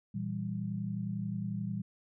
sine chord, E diminished, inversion second, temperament equal, 116.54 / 164.81 / 196 Hz, Bb2 / E3 / G3, 0 / 0 / 0 cents, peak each -38 / -39 / -36 dBFS, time 0.14-1.82 s, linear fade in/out 10 ms, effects none

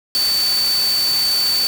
sine tone in noise, 4533 Hz, C#8, 38 cents sharp, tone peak -15 dBFS, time 0.15-1.67 s, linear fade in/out 0 ms, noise white, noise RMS -25 dBFS, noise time 0.15-1.67 s, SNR +7 dB, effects none

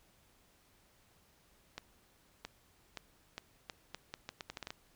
accelerating click train, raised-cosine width 0.2 ms, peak -24 dBFS, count 14, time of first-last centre 1.78-4.705 s, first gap 670 ms, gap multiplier 0.78, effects pink hiss -68 dBFS RMS until 4.95 s

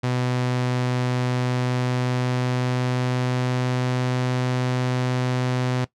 sawtooth tone with pitch glide, 125.1 to 126.26 Hz, B2 to B2, +23 to +39 cents, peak -17 dBFS, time 0.03-5.85 s, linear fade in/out 10 ms, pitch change +16 cents, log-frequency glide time 1.34-4.26 s, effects noise-tail reverb RT60 0.1 s tail -17 dB re dry + low-pass 6000 Hz 12 dB/octave

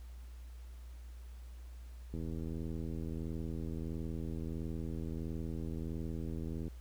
click train, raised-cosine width 3 ms, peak -29 dBFS, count 371, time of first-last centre 2.14-6.68 s, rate 81.5 Hz, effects added 60 Hz sine -46 dBFS peak until 6.8 s + pink hiss -65 dBFS RMS until 6.8 s

